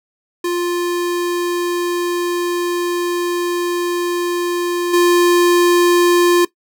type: tone with level steps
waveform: square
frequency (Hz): 350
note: F4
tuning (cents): +4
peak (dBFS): -17 / -10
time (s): 0.44-6.45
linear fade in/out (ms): 5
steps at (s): 4.93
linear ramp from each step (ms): 10
effects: noise-tail reverb RT60 0.1 s tail -18 dB re dry